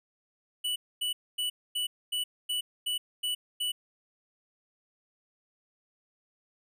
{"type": "tone bursts", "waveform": "square", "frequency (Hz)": 2960, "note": "F#7", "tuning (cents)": 0, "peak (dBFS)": -29, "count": 9, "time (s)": [0.64, 3.72], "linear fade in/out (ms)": 10, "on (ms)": 120, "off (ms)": 250, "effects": []}